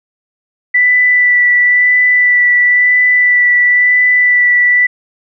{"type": "tone with vibrato", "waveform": "sine", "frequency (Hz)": 1975.5, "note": "B6", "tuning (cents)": 0, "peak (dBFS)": -6, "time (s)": [0.74, 4.87], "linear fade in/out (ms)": 10, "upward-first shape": "sine", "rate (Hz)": 0.98, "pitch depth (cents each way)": 13, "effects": []}